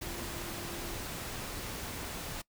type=tone in noise; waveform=sine; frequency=343.6 Hz; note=F4; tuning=28 cents flat; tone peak=-46 dBFS; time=0.02-0.98 s; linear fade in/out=10 ms; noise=pink; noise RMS=-40 dBFS; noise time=0.01-2.42 s; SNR=-9 dB; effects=noise-tail reverb RT60 0.1 s tail -22 dB re dry